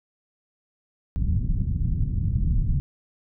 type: low-pass noise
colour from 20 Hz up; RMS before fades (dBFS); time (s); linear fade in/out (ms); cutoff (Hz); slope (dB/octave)
pink; -23; 1.16-2.8; 0; 170; 24
effects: none